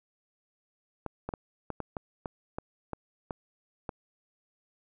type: clicks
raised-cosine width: 1 ms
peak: -20 dBFS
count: 11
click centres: 1.063 / 1.29 / 1.338 / 1.703 / 1.803 / 1.968 / 2.258 / 2.585 / 2.933 / 3.308 / 3.892 s
effects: none